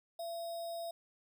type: tone with sample-and-hold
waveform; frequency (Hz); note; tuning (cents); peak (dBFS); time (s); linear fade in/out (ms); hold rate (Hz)
sine; 675; E5; +41; -38; 0.19-0.91; 5; 4410
effects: none